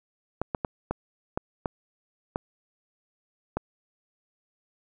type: clicks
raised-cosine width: 1 ms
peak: -13 dBFS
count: 8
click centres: 0.416 / 0.548 / 0.648 / 0.91 / 1.375 / 1.658 / 2.359 / 3.57 s
effects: none